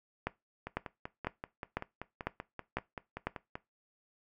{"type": "two click trains", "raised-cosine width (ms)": 0.5, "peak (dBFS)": [-17, -24], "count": [7, 16], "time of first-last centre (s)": [[0.27, 3.27], [0.67, 3.555]], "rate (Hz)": [2, 5.2], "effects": ["noise-tail reverb RT60 0.2 s tail -19 dB re dry"]}